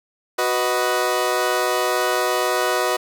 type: chord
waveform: 20% pulse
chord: B major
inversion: second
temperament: equal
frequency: 370 / 493.9 / 622.3 Hz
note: F#4 / B4 / D#5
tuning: 0 / 0 / 0 cents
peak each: -18 dBFS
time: 0.38-2.97 s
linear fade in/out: 10 ms
effects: none